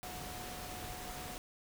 sine tone in noise, 729 Hz, F#5, 26 cents flat, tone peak -49 dBFS, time 0.03-1.38 s, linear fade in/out 0 ms, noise pink, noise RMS -45 dBFS, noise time 0.03-1.38 s, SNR -7 dB, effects none

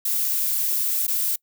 violet noise with dropouts, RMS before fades -23 dBFS, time 0.05-1.36 s, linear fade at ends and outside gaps 5 ms, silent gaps 1.068-1.079 s, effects noise-tail reverb RT60 0.1 s tail -25 dB re dry

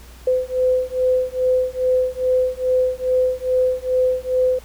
sine beating tone pair, 508 / 510.4 Hz, B4 / C5, +49 / -43 cents, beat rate 2.4 Hz, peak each -19 dBFS, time 0.27-4.59 s, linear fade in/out 5 ms, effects added 60 Hz sine -41 dBFS peak until 4.64 s + pink hiss -46 dBFS RMS until 4.64 s

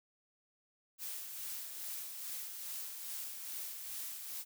blue noise with tremolo, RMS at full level -42 dBFS, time 0.98-4.45 s, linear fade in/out 50 ms, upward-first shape sine, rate 2.4 Hz, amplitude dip 40%, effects none

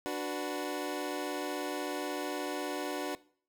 25% pulse chord, B minor, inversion first, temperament equal, 293.7 / 370 / 493.9 Hz, D4 / F#4 / B4, 0 / 0 / 0 cents, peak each -33 / -34 / -37 dBFS, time 0.06-3.15 s, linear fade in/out 0 ms, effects noise-tail reverb RT60 0.5 s tail -20 dB re dry

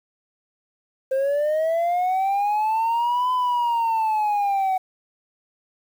sine linear two-way sweep, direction up then down, 523.3 to 1012 to 747 Hz, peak -16 dBFS, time 1.11-4.78 s, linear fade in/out 10 ms, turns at 3.32 s, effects tanh soft clip ceiling -18 dBFS + 8-bit

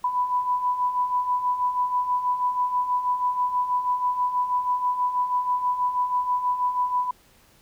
sine beating tone pair, 987.8 / 994 Hz, B5 / B5, 0 / +11 cents, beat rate 6.2 Hz, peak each -29 / -22 dBFS, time 0.04-7.11 s, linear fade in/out 5 ms, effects pink hiss -57 dBFS RMS until 7.61 s

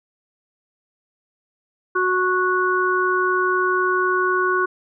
harmonic tone, 368 Hz, F#4, 9 cents flat, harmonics 1 / 3 / 4, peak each -21 / -21 / -21 dBFS, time 1.95-4.66 s, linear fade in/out 10 ms, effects none

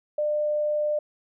sine tone, 599 Hz, D5, 34 cents sharp, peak -22 dBFS, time 0.18-0.99 s, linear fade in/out 5 ms, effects none

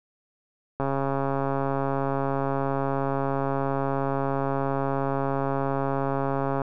click train, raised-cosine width 1 ms, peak -13 dBFS, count 798, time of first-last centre 0.8-6.618 s, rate 137 Hz, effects none

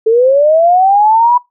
sine linear sweep, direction up, 432.9 to 988 Hz, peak -5 dBFS, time 0.06-1.38 s, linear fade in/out 10 ms, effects noise-tail reverb RT60 0.2 s tail -24 dB re dry

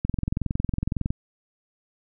click train, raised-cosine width 5 ms, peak -12 dBFS, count 24, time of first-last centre 0.05-1.105 s, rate 21.8 Hz, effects none

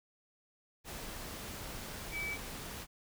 sine tone in noise, 2299 Hz, D7, 37 cents flat, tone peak -36 dBFS, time 2.11-2.38 s, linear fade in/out 50 ms, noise pink, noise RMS -44 dBFS, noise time 0.84-2.87 s, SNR +5 dB, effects none

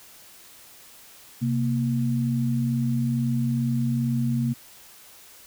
sine tone pair together, 130.81 / 233.1 Hz, C3 / A#3, 0 / 0 cents, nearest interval minor seventh, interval 1000 cents, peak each -24 dBFS, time 1.41-4.54 s, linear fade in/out 20 ms, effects white hiss -49 dBFS RMS until 5.46 s

